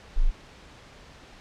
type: tone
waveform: sine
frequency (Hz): 26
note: G#0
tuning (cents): +3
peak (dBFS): -16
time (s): 0.16-0.31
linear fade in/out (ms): 20
effects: pink hiss -49 dBFS RMS until 1.4 s + low-pass 5000 Hz 12 dB/octave